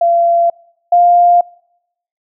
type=tone pair in turn; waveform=sine; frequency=684 / 700.8 Hz; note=F5 / F5; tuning=-36 / +6 cents; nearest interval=unison; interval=42 cents; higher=second; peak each=-8 / -5 dBFS; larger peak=second; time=0.01-0.5 / 0.92-1.41 s; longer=neither; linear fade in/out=5 ms; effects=noise-tail reverb RT60 0.8 s tail -26 dB re dry